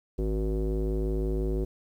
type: tone with low-pass filter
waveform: square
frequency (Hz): 52.9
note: G#1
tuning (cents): +33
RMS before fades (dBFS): -28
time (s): 0.18-1.65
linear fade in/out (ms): 10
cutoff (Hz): 410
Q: 5.4
effects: 10-bit